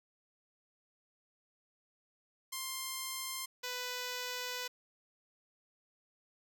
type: tone pair in turn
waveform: 5% pulse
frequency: 1053 / 496.9 Hz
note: C6 / B4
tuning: +11 / +11 cents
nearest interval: octave + minor second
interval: 1300 cents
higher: first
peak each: -26 dBFS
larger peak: neither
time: 2.52-3.46 / 3.63-4.68 s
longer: second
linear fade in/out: 10 ms
effects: none